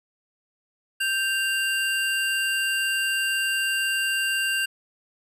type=tone pair together; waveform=square; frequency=1568 / 2790 Hz; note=G6 / F7; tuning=0 / -2 cents; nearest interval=minor seventh; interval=998 cents; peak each=-26 / -26 dBFS; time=1-4.66 s; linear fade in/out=10 ms; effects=resampled to 32000 Hz